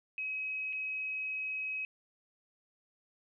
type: tone with dropouts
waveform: sine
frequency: 2546 Hz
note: D#7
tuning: 39 cents sharp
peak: -34 dBFS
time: 0.18-1.85 s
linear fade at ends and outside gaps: 1 ms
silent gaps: 0.727-0.73 s
effects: none